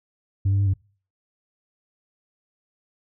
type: tone with pitch steps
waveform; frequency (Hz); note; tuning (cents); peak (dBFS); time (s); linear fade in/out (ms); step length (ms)
sine; 97.5 / 98.8 / 99.8 / 95.9; G2 / G2 / G2 / G2; -9 / +14 / +32 / -37; -15; 0.45-0.738; 10; 72
effects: noise-tail reverb RT60 0.4 s tail -25 dB re dry + tanh soft clip ceiling -16 dBFS